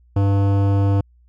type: tone with hard clipping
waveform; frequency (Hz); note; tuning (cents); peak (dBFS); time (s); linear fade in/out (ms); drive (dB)
sine; 99.2; G2; +21; -16; 0.16-1.01; 5; 16
effects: added 60 Hz sine -50 dBFS peak until 1.28 s